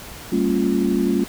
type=chord; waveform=sine; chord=G half-diminished seventh; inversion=none; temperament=equal with one note detuned; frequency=196 / 228 / 277.2 / 349.2 Hz; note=G3 / Bb3 / Db4 / F4; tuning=0 / -38 / 0 / 0 cents; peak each=-22 dBFS; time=0.32-1.24 s; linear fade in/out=5 ms; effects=pink hiss -37 dBFS RMS until 1.28 s